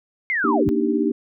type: linear sweep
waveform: sine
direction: down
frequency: 2178 to 49 Hz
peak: -19 dBFS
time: 0.3-0.69 s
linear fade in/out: 0 ms
type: chord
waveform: sine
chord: Eb major seventh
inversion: second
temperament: equal with one note detuned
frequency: 235.4 / 293.7 / 311.1 / 392 Hz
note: Bb3 / D4 / Eb4 / G4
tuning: +17 / 0 / 0 / 0 cents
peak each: -23 dBFS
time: 0.44-1.12 s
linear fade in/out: 5 ms
effects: none